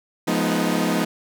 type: chord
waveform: sawtooth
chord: F half-diminished seventh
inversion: none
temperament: equal with one note detuned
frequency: 174.61 / 211.9 / 246.9 / 311.1 Hz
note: F3 / Ab3 / Cb4 / Eb4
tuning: 0 / +35 / 0 / 0 cents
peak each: -21 dBFS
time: 0.27-1.05 s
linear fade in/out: 10 ms
effects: none